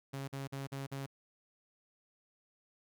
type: tone bursts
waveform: sawtooth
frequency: 137 Hz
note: C#3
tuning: 20 cents flat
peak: -35 dBFS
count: 5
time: 0.13-1.064 s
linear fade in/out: 10 ms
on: 150 ms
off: 46 ms
effects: none